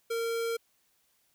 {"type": "tone", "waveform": "square", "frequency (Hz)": 460.4, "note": "A#4", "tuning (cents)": -22, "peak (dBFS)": -30, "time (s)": [0.1, 0.57], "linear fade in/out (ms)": 10, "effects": ["white hiss -71 dBFS RMS until 1.34 s"]}